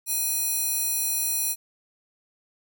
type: tone with high-pass filter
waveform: square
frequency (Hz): 830.6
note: G#5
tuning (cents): 0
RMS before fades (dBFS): -26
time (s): 0.06-1.56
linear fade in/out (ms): 50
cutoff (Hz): 9000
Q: 0.82
effects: none